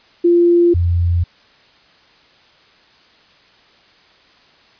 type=tone pair in turn; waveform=sine; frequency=345.6 / 86.4 Hz; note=F4 / F2; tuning=-18 / -18 cents; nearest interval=2 octaves; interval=2400 cents; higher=first; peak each=-8 / -12 dBFS; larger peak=first; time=0.24-0.74 / 0.74-1.24 s; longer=neither; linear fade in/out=10 ms; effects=white hiss -50 dBFS RMS until 4.79 s + resampled to 11025 Hz